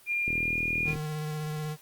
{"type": "tone with pitch glide", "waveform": "sine", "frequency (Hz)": [2404, 2429], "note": ["D7", "D#7"], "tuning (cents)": [40, -42], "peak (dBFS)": -26, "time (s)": [0.06, 0.95], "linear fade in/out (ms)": 50, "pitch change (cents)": 18, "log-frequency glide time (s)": [0.38, 0.59]}
{"type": "click train", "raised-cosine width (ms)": 3, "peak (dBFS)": -23, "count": 28, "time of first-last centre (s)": [0.28, 0.957], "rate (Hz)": 39.9}
{"type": "tone with vibrato", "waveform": "square", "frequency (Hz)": 152.8, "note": "D#3", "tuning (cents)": -31, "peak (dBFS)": -32, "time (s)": [0.84, 1.77], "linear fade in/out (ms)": 50, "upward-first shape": "square", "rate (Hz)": 16, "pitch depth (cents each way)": 14}
{"effects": ["white hiss -56 dBFS RMS until 1.81 s", "Opus 32 kbps"]}